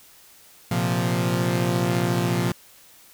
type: chord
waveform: sawtooth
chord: Bb suspended second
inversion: none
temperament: equal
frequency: 116.54 / 130.81 / 174.61 Hz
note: Bb2 / C3 / F3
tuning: 0 / 0 / 0 cents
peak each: -21 / -23 / -20 dBFS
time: 0.71-2.52 s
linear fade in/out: 5 ms
effects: white hiss -51 dBFS RMS until 3.13 s